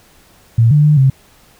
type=tone with pitch steps; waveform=sine; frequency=114.9 / 148.5 / 150.4 / 133.7 Hz; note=A#2 / D3 / D3 / C3; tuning=-25 / +20 / +42 / +38 cents; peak=-6 dBFS; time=0.58-1.1 s; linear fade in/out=5 ms; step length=130 ms; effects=pink hiss -48 dBFS RMS until 1.59 s